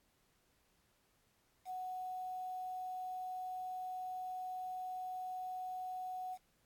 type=tone with quantisation; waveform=sine; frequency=740 Hz; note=F#5; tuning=in tune; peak=-40 dBFS; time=1.65-6.38 s; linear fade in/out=50 ms; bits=10; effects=pink hiss -75 dBFS RMS until 6.65 s + AAC 64 kbps

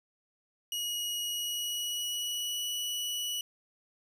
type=tone with pitch glide; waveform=sawtooth; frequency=2899 to 2943 Hz; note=F#7 to F#7; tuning=-36 to -10 cents; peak=-29 dBFS; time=0.72-3.41 s; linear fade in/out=2 ms; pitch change=+26 cents; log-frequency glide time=1.22-2.67 s; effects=none

